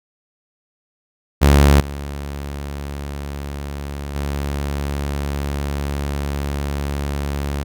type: tone with level steps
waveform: sawtooth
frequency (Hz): 71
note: C#2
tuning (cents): +42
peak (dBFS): -5 / -22 / -17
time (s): 1.41-7.64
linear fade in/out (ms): 20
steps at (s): 1.8 / 4.15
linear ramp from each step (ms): 2
effects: none